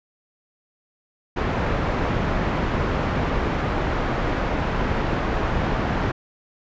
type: low-pass noise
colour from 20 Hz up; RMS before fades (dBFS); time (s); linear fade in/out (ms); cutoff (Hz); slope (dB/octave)
pink; -23; 1.36-6.12; 10; 1700; 12
effects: resampled to 16000 Hz